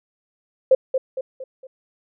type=tone with echo; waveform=sine; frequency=523.3 Hz; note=C5; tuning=in tune; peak=-9 dBFS; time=0.71-0.75 s; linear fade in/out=5 ms; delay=230 ms; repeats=4; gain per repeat=-7 dB; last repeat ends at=1.67 s; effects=none